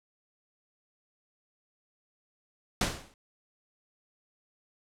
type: noise with exponential decay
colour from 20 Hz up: pink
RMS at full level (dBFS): -24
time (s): 2.81-3.14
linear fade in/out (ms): 2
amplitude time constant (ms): 71
effects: low-pass 9000 Hz 12 dB/octave